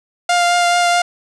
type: tone with vibrato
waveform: sawtooth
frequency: 701 Hz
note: F5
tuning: 6 cents sharp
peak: -8 dBFS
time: 0.29-1.02 s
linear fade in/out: 5 ms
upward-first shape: triangle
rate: 4.6 Hz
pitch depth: 14 cents each way
effects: resampled to 22050 Hz + 8-bit